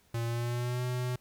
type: tone with pitch glide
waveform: square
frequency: 116.54 to 124.9 Hz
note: A#2 to B2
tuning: 0 to +20 cents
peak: -31 dBFS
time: 0.14-1.16 s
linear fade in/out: 5 ms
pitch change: +120 cents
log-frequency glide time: 0.25-0.83 s
effects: pink hiss -66 dBFS RMS until 1.2 s